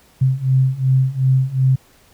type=beating tone pair; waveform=sine; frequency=130 / 132.7 Hz; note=C3 / C3; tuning=-11 / +25 cents; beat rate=2.7 Hz; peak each=-17 / -15 dBFS; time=0.21-1.76 s; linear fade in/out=10 ms; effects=pink hiss -52 dBFS RMS until 2.13 s